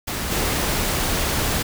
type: noise with level steps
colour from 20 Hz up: pink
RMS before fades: -26 / -22 dBFS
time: 0.07-1.63 s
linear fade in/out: 10 ms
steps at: 0.31 s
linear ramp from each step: 2 ms
effects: none